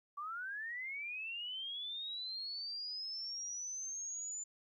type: linear sweep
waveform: sine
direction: up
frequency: 1134 to 7090 Hz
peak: -40 dBFS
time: 0.17-4.44 s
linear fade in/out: 10 ms
effects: 13-bit

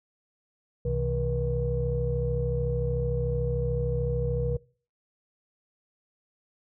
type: tone cluster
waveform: sine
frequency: 63.6 / 126.4 / 159.9 / 480.4 Hz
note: C2 / B2 / D#3 / B4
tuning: -48 / +41 / +48 / -48 cents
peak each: -30 / -29 / -34 / -29 dBFS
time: 0.85-4.57 s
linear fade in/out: 5 ms
effects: noise-tail reverb RT60 0.4 s tail -22 dB re dry + tanh soft clip ceiling -16 dBFS

